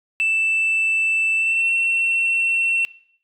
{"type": "tone with pitch glide", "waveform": "sine", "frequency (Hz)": [2651, 2707], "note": ["E7", "E7"], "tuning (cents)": [9, 45], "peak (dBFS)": -15, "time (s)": [0.2, 2.85], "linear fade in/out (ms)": 0, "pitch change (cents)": 36, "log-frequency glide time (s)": [1.35, 1.69], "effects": ["noise-tail reverb RT60 0.6 s tail -20 dB re dry", "tanh soft clip ceiling -14 dBFS"]}